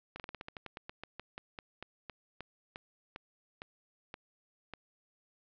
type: slowing click train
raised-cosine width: 0.3 ms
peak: -26 dBFS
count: 23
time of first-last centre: 0.16-4.737 s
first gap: 38 ms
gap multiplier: 1.14
effects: low-pass 4000 Hz 12 dB/octave